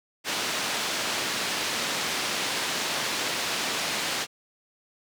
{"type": "band-pass noise", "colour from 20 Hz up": "white", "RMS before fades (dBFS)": -29, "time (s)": [0.24, 4.27], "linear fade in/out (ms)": 50, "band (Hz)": [160, 4800], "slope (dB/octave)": 12, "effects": []}